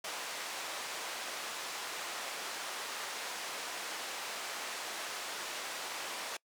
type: band-pass noise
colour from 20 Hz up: pink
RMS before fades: -41 dBFS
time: 0.04-6.37 s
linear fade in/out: 5 ms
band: 670 to 8700 Hz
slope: 12 dB/octave
effects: noise-tail reverb RT60 0.1 s tail -25 dB re dry